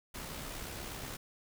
pink noise with amplitude modulation, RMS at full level -41 dBFS, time 0.14-1.17 s, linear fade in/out 10 ms, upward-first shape sine, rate 68.4 Hz, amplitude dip 40%, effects none

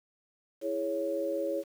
sine chord, C# minor, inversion first, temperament equal, 329.6 / 415.3 / 554.4 Hz, E4 / G#4 / C#5, 0 / 0 / 0 cents, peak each -35 / -36 / -31 dBFS, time 0.61-1.64 s, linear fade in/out 50 ms, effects 9-bit

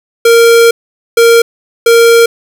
square tone bursts at uneven times, 464.3 Hz, A#4, 7 cents flat, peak -3 dBFS, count 3, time 0.25-0.71 / 1.17-1.42 / 1.86-2.26 s, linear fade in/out 5 ms, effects none

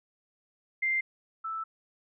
sine tone pair in turn, 2093 / 1318.5 Hz, C7 / E6, 0 / 0 cents, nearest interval minor sixth, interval 800 cents, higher first, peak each -25 / -32 dBFS, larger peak first, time 0.82-1.01 / 1.44-1.64 s, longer second, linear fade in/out 10 ms, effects none

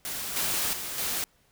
white noise with level steps, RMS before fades -34 / -28 / -35 / -30 dBFS, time 0.05-1.24 s, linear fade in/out 0 ms, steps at 0.36 / 0.73 / 0.98 s, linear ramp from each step 2 ms, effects pink hiss -65 dBFS RMS until 1.51 s

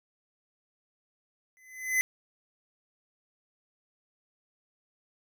square tone with exponential growth, 2030 Hz, B6, 47 cents sharp, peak -21 dBFS, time 1.57-2.01 s, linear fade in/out 0 ms, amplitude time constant 95 ms, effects none

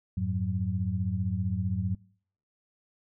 sine tone cluster, 89.6 / 105 / 185.3 Hz, F2 / G#2 / F#3, +45 / +19 / +3 cents, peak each -31 dBFS, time 0.17-1.95 s, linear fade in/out 5 ms, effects noise-tail reverb RT60 0.6 s tail -24 dB re dry

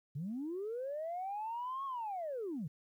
sine linear two-way sweep, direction up then down, 130.2 to 1108.7 to 130.2 Hz, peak -36 dBFS, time 0.15-2.68 s, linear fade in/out 10 ms, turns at 1.85 s, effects tanh soft clip ceiling -33 dBFS + 12-bit

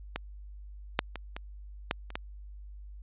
clicks, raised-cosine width 0.3 ms, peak -16 / -7 / -21 / -21 / -11 / -28 / -16 dBFS, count 7, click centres 0.16 / 0.991 / 1.157 / 1.365 / 1.911 / 2.104 / 2.155 s, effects added 50 Hz sine -43 dBFS peak until 3.02 s + resampled to 8000 Hz

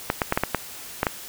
clicks, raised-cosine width 0.5 ms, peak -5 dBFS, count 8, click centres 0.101 / 0.218 / 0.324 / 0.375 / 0.436 / 0.547 / 1.031 / 1.068 s, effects white hiss -39 dBFS RMS until 1.28 s

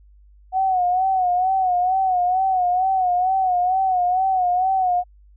sine tone with vibrato, 740 Hz, F#5, in tune, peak -16 dBFS, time 0.52-5.04 s, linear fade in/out 50 ms, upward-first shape sine, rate 2.2 Hz, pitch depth 68 cents each way, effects added 50 Hz sine -47 dBFS peak until 5.36 s

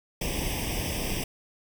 pink noise with comb filter, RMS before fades -30 dBFS, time 0.21-1.24 s, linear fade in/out 5 ms, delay 0.36 ms, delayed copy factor +0.95, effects none

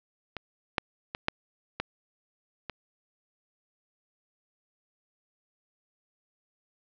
clicks, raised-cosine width 0.3 ms, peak -19 / -8 / -17 / -8 / -13 / -19 dBFS, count 6, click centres 0.367 / 0.782 / 1.149 / 1.284 / 1.8 / 2.697 s, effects low-pass 5000 Hz 12 dB/octave

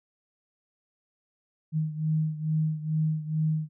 sine beating tone pair, 155.56 / 157.86 Hz, D#3 / D#3, 0 / +25 cents, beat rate 2.3 Hz, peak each -26 / -30 dBFS, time 1.72-3.69 s, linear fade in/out 50 ms, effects none

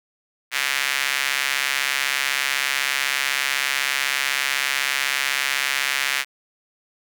square tone with high-pass filter, 68 Hz, C#2, 33 cents flat, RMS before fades -23 dBFS, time 0.51-6.25 s, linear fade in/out 50 ms, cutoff 2000 Hz, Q 1.8, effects none

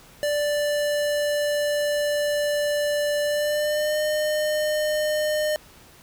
square tone with pitch glide, 587.3 to 608.4 Hz, D5 to D#5, 0 to -39 cents, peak -22 dBFS, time 0.23-5.56 s, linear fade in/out 0 ms, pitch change +61 cents, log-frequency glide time 3.24-3.99 s, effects pink hiss -50 dBFS RMS until 6.02 s

